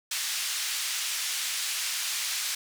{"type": "band-pass noise", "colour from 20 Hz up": "white", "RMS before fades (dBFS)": -31, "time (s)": [0.11, 2.55], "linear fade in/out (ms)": 5, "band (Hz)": [1800, 7700], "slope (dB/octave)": 12, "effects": []}